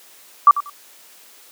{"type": "tone with echo", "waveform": "sine", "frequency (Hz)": 1161, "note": "D6", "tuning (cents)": -20, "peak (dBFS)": -4, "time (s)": [0.47, 0.51], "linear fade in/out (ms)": 2, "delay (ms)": 94, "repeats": 2, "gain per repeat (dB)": -14, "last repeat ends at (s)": 0.698, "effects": ["white hiss -47 dBFS RMS until 1.51 s", "high-pass 300 Hz 12 dB/octave"]}